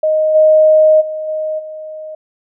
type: tone with level steps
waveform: sine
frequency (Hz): 622.3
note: D#5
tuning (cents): 0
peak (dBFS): -10 / -5 / -19 / -16 / -25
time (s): 0.03-2.15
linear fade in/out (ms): 5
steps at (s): 0.34 / 1 / 1.27 / 1.58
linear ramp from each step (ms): 20
effects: none